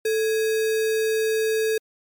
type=tone with sample-and-hold; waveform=sine; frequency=440 Hz; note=A4; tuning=in tune; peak=-19 dBFS; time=0.05-1.78 s; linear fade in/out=5 ms; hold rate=2100 Hz; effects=MP3 96 kbps